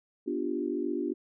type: chord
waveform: sine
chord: G dominant seventh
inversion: first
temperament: equal with one note detuned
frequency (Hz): 246.9 / 294.5 / 349.2 / 392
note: B3 / D4 / F4 / G4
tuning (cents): 0 / +5 / 0 / 0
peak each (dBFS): -36 / -33 / -33 / -36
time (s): 0.26-1.14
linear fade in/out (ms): 20
effects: none